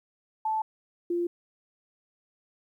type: tone pair in turn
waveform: sine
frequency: 874 / 346.8 Hz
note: A5 / F4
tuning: -12 / -12 cents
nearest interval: octave + major third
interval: 1600 cents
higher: first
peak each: -25 dBFS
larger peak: neither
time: 0.45-0.62 / 1.1-1.27 s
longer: neither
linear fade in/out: 5 ms
effects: 11-bit